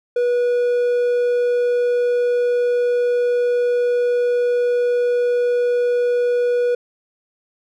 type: tone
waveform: triangle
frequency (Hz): 486.3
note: B4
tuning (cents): -27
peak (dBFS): -13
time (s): 0.16-6.75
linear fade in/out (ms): 5
effects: none